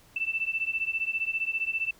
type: beating tone pair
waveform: sine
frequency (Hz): 2652 / 2667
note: E7 / E7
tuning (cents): +10 / +20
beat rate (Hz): 15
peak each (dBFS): -30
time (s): 0.16-1.91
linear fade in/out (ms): 5
effects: pink hiss -58 dBFS RMS until 1.99 s